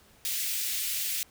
white high-pass noise, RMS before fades -31 dBFS, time 0.25-1.23 s, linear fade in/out 0 ms, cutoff 2100 Hz, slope 24 dB/octave, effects pink hiss -59 dBFS RMS until 1.3 s

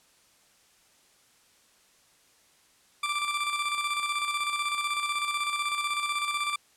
20% pulse tone with tremolo, 1174.7 Hz, D6, in tune, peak -21 dBFS, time 3.03-6.56 s, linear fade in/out 5 ms, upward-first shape square, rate 16 Hz, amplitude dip 45%, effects white hiss -62 dBFS RMS until 6.76 s + low-pass 10000 Hz 12 dB/octave

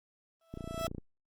30% pulse tone with exponential growth, 659.3 Hz, E5, in tune, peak -28 dBFS, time 0.41-0.87 s, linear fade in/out 2 ms, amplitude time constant 100 ms
click train, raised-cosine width 3 ms, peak -27 dBFS, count 14, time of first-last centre 0.54-0.982 s, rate 29.4 Hz
effects Opus 24 kbps

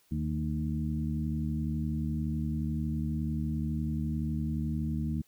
harmonic tone with a mistuned harmonic, 76.9 Hz, D#2, 20 cents flat, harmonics 1 / 2 / 3 / 4, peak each -34 / -33 / -34 / -40 dBFS, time 0.11-5.22 s, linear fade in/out 10 ms, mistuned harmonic 3, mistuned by -39 cents, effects white hiss -67 dBFS RMS until 5.27 s

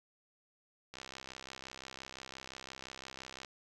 click train, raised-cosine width 0.2 ms, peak -28 dBFS, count 166, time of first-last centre 0.94-3.448 s, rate 65.8 Hz, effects none

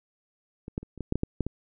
clicks, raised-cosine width 3 ms, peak -25 / -16 / -29 / -30 / -19 / -12 / -13 / -13 / -13 / -18 dBFS, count 10, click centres 0.681 / 0.779 / 0.83 / 0.977 / 1.007 / 1.124 / 1.156 / 1.234 / 1.407 / 1.466 s, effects none

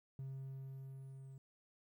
triangle tone with level ramp, 134.3 Hz, C3, 46 cents sharp, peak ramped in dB -40 to -49 dBFS, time 0.19-1.38 s, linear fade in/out 2 ms, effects tanh soft clip ceiling -37 dBFS + 13-bit

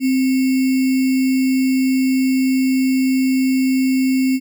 sine tone with sample-and-hold, 261.6 Hz, C4, in tune, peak -13 dBFS, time 0-4.4 s, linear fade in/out 50 ms, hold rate 2450 Hz, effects none

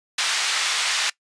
white band-pass noise, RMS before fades -23 dBFS, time 0.18-1.1 s, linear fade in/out 5 ms, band 1200 to 4800 Hz, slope 12 dB/octave, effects noise-tail reverb RT60 0.1 s tail -21 dB re dry + resampled to 22050 Hz

